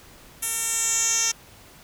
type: tone with band-pass filter sweep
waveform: 10% pulse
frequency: 454.9 Hz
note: A#4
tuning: 42 cents flat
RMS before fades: -24 dBFS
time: 0.42-1.32 s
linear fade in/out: 10 ms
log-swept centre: 10000 to 5700 Hz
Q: 4
effects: pink hiss -49 dBFS RMS until 1.83 s